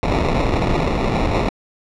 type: noise with sample-and-hold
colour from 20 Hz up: pink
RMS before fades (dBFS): -18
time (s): 0.03-1.49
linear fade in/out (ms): 0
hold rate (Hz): 1575
effects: low-pass 4000 Hz 12 dB/octave